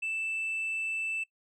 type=tone with tanh clipping; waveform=sine; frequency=2646 Hz; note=E7; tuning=6 cents sharp; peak=-31 dBFS; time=0.02-1.24 s; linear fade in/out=10 ms; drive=1 dB; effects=noise-tail reverb RT60 0.1 s tail -20 dB re dry